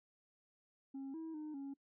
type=tone with pitch steps; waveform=sine; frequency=271.3 / 323 / 305.5 / 276.5 Hz; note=C#4 / E4 / D#4 / C#4; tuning=-37 / -35 / -32 / -4 cents; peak=-40 dBFS; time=0.94-1.74 s; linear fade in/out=10 ms; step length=200 ms; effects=noise-tail reverb RT60 0.1 s tail -23 dB re dry + tanh soft clip ceiling -42 dBFS